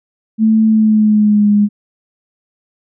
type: tone with pitch glide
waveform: sine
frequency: 220 to 206.5 Hz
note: A3 to G#3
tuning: 0 to -10 cents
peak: -7 dBFS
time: 0.38-1.69 s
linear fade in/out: 50 ms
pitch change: -110 cents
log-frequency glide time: 0.66-1.49 s
effects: none